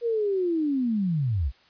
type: linear sweep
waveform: sine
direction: down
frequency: 480.4 to 55 Hz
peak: -22 dBFS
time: 0.01-1.52 s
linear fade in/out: 50 ms
effects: white hiss -58 dBFS RMS until 1.69 s + resampled to 11025 Hz